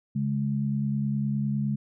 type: tone pair together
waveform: sine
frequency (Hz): 139.28 / 209.1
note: C#3 / G#3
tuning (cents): +9 / +12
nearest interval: perfect fifth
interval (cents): 703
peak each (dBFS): -27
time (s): 0.15-1.76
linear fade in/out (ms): 10
effects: none